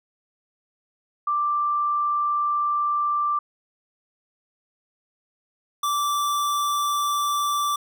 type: tone pair in turn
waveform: sine / square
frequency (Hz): 1178 / 1167.2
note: D6 / D6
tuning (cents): +5 / -11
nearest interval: unison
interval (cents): 16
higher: first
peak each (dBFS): -20 / -22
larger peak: first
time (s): 1.27-3.39 / 5.83-7.76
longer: first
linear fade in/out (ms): 5
effects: none